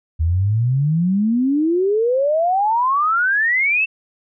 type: exponential sweep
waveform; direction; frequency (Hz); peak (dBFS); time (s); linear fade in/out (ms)
sine; up; 77.3 to 2700; -14; 0.19-3.86; 20
effects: none